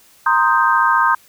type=chord; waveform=sine; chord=C minor seventh; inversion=third; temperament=equal; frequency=932.3 / 1046.5 / 1244.5 / 1568 Hz; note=Bb5 / C6 / Eb6 / G6; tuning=0 / 0 / 0 / 0 cents; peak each=-17 dBFS; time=0.26-1.15 s; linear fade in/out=5 ms; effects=white hiss -50 dBFS RMS until 1.28 s